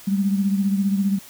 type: beating tone pair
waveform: sine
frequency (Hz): 196 / 211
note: G3 / G#3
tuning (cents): 0 / +28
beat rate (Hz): 15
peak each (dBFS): -18 / -26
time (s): 0.07-1.19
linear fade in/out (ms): 10
effects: white hiss -44 dBFS RMS until 1.29 s